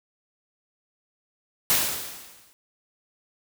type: noise with exponential decay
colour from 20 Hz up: white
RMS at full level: -19 dBFS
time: 1.7-2.53 s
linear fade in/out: 0 ms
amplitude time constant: 180 ms
effects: none